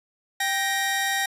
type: tone pair together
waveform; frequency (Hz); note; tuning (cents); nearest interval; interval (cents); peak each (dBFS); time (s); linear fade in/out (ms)
sawtooth; 784 / 1878.2; G5 / A#6; 0 / +13; octave + minor third; 1513; -23 / -21; 0.4-1.26; 5
effects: resampled to 32000 Hz